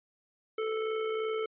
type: tone with amplitude modulation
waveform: square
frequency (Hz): 439.5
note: A4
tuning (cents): -2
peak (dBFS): -29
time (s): 0.58-1.46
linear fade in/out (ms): 5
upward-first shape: sine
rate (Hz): 62.9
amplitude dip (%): 40
effects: resampled to 8000 Hz